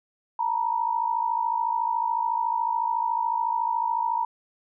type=tone pair together; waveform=sine; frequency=906.1 / 960 Hz; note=A#5 / B5; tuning=-49 / -49 cents; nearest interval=minor second; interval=100 cents; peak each=-26 / -25 dBFS; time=0.39-4.25 s; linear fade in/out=5 ms; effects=none